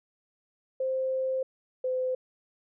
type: tone pair in turn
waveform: sine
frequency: 523.3 / 512.2 Hz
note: C5 / C5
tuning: 0 / -37 cents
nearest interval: unison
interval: 37 cents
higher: first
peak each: -26 dBFS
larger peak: neither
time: 0.8-1.43 / 1.84-2.15 s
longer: first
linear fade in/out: 5 ms
effects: none